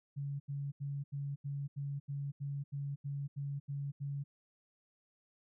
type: tone bursts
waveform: sine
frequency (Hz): 141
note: C#3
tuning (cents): +30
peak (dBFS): -36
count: 13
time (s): 0.16-4.24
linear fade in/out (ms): 20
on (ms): 240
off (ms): 80
effects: none